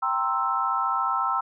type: chord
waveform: sine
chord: C dominant seventh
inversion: second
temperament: equal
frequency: 784 / 932.3 / 1046.5 / 1318.5 Hz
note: G5 / Bb5 / C6 / E6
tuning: 0 / 0 / 0 / 0 cents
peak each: -30 / -30 / -28 / -25 dBFS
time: 0.02-1.41 s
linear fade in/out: 10 ms
effects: none